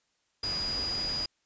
sine tone in noise, 4900 Hz, D#8, 27 cents flat, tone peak -30 dBFS, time 0.43-1.26 s, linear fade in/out 5 ms, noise pink, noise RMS -39 dBFS, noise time 0.43-1.26 s, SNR +6 dB, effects white hiss -74 dBFS RMS until 1.45 s + resampled to 16000 Hz

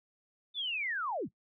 sine linear sweep, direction down, 3592 to 81 Hz, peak -32 dBFS, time 0.54-1.29 s, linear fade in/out 50 ms, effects noise-tail reverb RT60 0.1 s tail -21 dB re dry

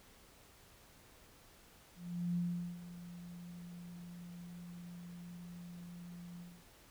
sine tone with ADSR envelope, 174.61 Hz, F3, in tune, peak -32 dBFS, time 1.95-6.64 s, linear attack 410 ms, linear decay 420 ms, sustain -15 dB, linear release 240 ms, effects pink hiss -62 dBFS RMS until 6.9 s

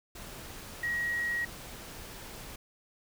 sine tone in noise, 1900 Hz, A#6, 33 cents sharp, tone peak -29 dBFS, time 0.83-1.45 s, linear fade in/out 5 ms, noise pink, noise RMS -45 dBFS, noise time 0.15-2.56 s, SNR +13 dB, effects none

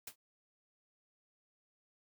white noise with exponential decay, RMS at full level -40 dBFS, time 0.07-0.16 s, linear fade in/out 5 ms, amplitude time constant 19 ms, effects none

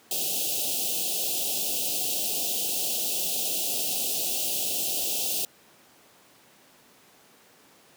white band-stop noise, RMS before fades -28 dBFS, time 0.11-5.45 s, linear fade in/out 2 ms, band 800 to 2600 Hz, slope 96 dB/octave, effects pink hiss -56 dBFS RMS until 7.96 s + high-pass 200 Hz 12 dB/octave

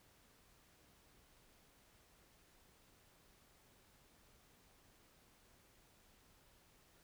silence, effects pink hiss -69 dBFS RMS until 7.03 s

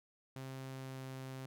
sawtooth tone with pitch glide, 132.6 to 131.84 Hz, C3 to C3, +23 to +14 cents, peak -40 dBFS, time 0.36-1.46 s, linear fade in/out 2 ms, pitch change -9 cents, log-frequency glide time 0.71-1.02 s, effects none

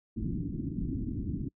white low-pass noise, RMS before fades -34 dBFS, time 0.16-1.49 s, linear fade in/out 10 ms, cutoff 300 Hz, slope 48 dB/octave, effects noise-tail reverb RT60 0.1 s tail -26 dB re dry

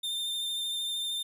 45% pulse tone with vibrato, 3600 Hz, A7, 39 cents sharp, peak -30 dBFS, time 0.03-1.23 s, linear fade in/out 10 ms, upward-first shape triangle, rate 13 Hz, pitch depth 23 cents each way, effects resampled to 32000 Hz

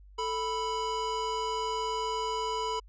square tone pair together, 440 / 987.8 Hz, A4 / B5, 0 / 0 cents, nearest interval octave + major second, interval 1400 cents, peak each -35 / -32 dBFS, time 0.18-2.8 s, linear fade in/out 10 ms, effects added 49 Hz sine -50 dBFS peak until 2.88 s + resampled to 16000 Hz

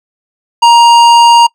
triangle tone with hard clipping, 939 Hz, A#5, 12 cents sharp, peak -3 dBFS, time 0.62-1.47 s, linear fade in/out 10 ms, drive 17 dB, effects noise-tail reverb RT60 0.1 s tail -25 dB re dry

